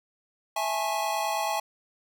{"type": "chord", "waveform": "square", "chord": "A major seventh", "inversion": "second", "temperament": "equal with one note detuned", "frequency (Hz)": [659.3, 830.6, 880, 1089.7], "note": ["E5", "G#5", "A5", "C#6"], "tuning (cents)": [0, 0, 0, -30], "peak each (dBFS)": [-33, -30, -35, -35], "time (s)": [0.56, 1.6], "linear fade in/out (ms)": 5, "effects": []}